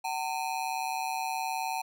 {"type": "ring-modulated tone", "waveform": "square", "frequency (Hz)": 830.6, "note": "G#5", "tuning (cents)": 0, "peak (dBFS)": -28, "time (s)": [0.04, 1.82], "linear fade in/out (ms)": 10, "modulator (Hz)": 69.5, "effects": []}